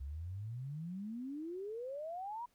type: exponential sweep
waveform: sine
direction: up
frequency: 65.41 to 987.8 Hz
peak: -40 dBFS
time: 0-2.46 s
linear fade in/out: 10 ms
effects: pink hiss -75 dBFS RMS until 2.54 s